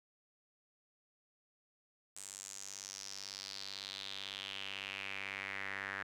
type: tone with band-pass filter sweep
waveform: sawtooth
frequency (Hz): 98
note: G2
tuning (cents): 0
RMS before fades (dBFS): -45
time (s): 2.16-6.03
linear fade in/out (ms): 5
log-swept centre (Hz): 8100 to 1700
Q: 4
effects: none